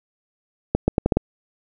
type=accelerating click train; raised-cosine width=2 ms; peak=-3 dBFS; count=6; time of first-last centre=0.75-1.17 s; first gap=130 ms; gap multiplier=0.78; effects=none